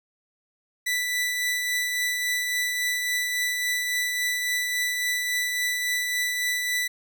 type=tone with tremolo; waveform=sawtooth; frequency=1977 Hz; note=B6; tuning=1 cent sharp; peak=-19 dBFS; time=0.86-6.88 s; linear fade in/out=10 ms; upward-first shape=triangle; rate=3.6 Hz; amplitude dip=35%; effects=none